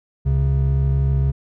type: tone pair together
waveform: triangle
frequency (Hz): 68.8 / 135.63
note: C#2 / C#3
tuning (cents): -12 / -37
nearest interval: octave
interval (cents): 1175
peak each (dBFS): -16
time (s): 0.25-1.32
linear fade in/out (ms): 20
effects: none